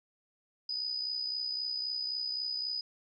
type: tone with amplitude modulation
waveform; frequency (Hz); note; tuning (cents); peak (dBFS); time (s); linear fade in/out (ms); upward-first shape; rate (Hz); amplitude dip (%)
sine; 4978; D#8; 0; -30; 0.69-2.81; 5; sine; 63.8; 55
effects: none